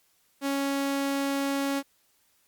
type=tone; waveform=sawtooth; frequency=277.2 Hz; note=C#4; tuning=in tune; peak=-22 dBFS; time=0.41-1.83 s; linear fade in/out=50 ms; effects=white hiss -67 dBFS RMS until 2.47 s + Opus 48 kbps